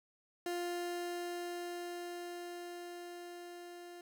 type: tone with level ramp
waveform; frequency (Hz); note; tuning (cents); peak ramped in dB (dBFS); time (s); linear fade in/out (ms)
30% pulse; 350; F4; +4; -33 to -46; 0.46-4.01; 2
effects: none